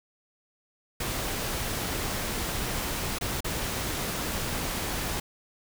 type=noise with dropouts; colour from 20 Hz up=pink; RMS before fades=-31 dBFS; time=1-5.2 s; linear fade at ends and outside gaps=5 ms; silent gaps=3.186-3.21 / 3.406-3.444 s; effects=none